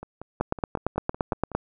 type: two click trains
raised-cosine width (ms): 1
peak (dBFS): -9 / -23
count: 11 / 9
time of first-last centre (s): 0.41-1.55 / 0.03-1.517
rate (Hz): 8.77 / 5.38
effects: none